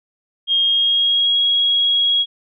sine tone with pitch glide, 3240 to 3308 Hz, G#7 to G#7, -43 to -8 cents, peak -13 dBFS, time 0.47-2.26 s, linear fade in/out 50 ms, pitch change +35 cents, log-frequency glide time 0.62-1.4 s, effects none

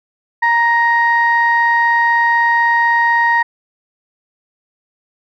sine tone pair together, 936 / 1872 Hz, A#5 / A#6, +7 / +7 cents, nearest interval octave, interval 1200 cents, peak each -12 dBFS, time 0.42-3.43 s, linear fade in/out 10 ms, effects tanh soft clip ceiling -4 dBFS

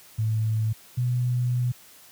sine tone pair in turn, 110 / 123.47 Hz, A2 / B2, 0 / 0 cents, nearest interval major second, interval 200 cents, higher second, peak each -21 dBFS, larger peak neither, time 0.18-0.73 / 0.97-1.72 s, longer second, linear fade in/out 10 ms, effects white hiss -51 dBFS RMS until 2.11 s + high-pass 60 Hz 12 dB/octave

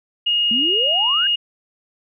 sine tone, 2860 Hz, F7, 41 cents sharp, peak -15 dBFS, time 0.26-1.36 s, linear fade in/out 10 ms
sine exponential sweep, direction up, 217.2 to 1639 Hz, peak -23 dBFS, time 0.51-1.27 s, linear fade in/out 2 ms
effects none

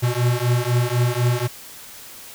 square beating tone pair, 120 / 124 Hz, B2 / B2, -49 / +7 cents, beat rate 4 Hz, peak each -21 dBFS, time 0.02-1.48 s, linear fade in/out 20 ms, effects white hiss -40 dBFS RMS until 2.34 s

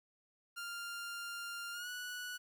sawtooth tone with pitch glide, 1396.9 to 1473.1 Hz, F6 to F#6, 0 to -8 cents, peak -38 dBFS, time 0.56-2.38 s, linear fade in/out 20 ms, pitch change +92 cents, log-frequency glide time 1.72-1.89 s, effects 12-bit

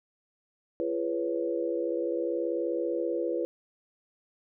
sine chord, C# dominant seventh, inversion first, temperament equal with one note detuned, 340.3 / 415.3 / 493.9 / 554.4 Hz, E#4 / G#4 / B4 / C#5, -45 / 0 / 0 / 0 cents, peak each -31 / -37 / -31 / -35 dBFS, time 0.8-3.45 s, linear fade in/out 0 ms, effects none

